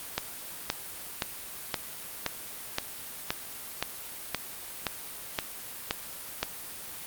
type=click train; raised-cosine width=0.2 ms; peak=-9 dBFS; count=13; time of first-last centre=0.18-6.43 s; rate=1.92 Hz; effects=white hiss -41 dBFS RMS until 7.06 s + Opus 32 kbps